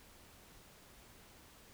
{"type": "silence", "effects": ["pink hiss -60 dBFS RMS until 1.73 s"]}